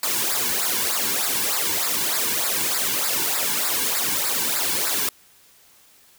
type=noise with flanger; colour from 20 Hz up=white; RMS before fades=-23 dBFS; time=0.03-5.09 s; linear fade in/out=2 ms; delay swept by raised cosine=0.32 to 1.62 ms; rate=3.3 Hz; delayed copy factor=-0.85; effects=white hiss -54 dBFS RMS until 6.18 s